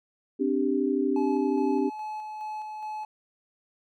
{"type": "chord", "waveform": "sine", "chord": "C suspended second", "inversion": "none", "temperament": "just", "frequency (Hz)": [261.6, 294.3, 392.4], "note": ["C4", "D4", "G4"], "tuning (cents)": [0, 4, 2], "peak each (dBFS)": -27, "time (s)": [0.39, 1.9], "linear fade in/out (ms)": 20}
{"type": "tone with tremolo", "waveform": "triangle", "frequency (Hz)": 857, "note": "A5", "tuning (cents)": -46, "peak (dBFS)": -30, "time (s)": [1.16, 3.05], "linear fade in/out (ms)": 2, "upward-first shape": "square", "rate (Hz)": 2.4, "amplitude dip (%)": 30}
{"effects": []}